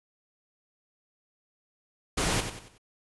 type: noise with echo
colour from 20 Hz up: pink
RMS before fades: -27 dBFS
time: 2.17-2.41 s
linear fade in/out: 10 ms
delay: 93 ms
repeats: 4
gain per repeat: -8 dB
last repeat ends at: 2.782 s
effects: resampled to 24000 Hz